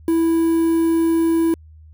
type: tone with quantisation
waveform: triangle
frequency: 329.6 Hz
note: E4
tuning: in tune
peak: -12 dBFS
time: 0.08-1.54 s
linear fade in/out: 2 ms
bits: 6
effects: added 78 Hz sine -41 dBFS peak until 1.93 s